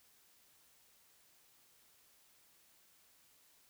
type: silence
effects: white hiss -68 dBFS RMS until 3.69 s